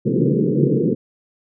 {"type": "band-pass noise", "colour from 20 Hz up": "pink", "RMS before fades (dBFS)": -17, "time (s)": [0.05, 0.95], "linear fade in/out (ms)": 20, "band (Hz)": [130, 490], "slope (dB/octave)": 96, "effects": []}